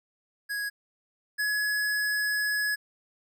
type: tone pair in turn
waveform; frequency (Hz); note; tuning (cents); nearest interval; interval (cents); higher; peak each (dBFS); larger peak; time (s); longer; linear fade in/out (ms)
square; 1661.2 / 1689.3; G#6 / G#6; 0 / +29; unison; 29; second; -30 / -26; second; 0.49-0.7 / 1.38-2.76; second; 20
effects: none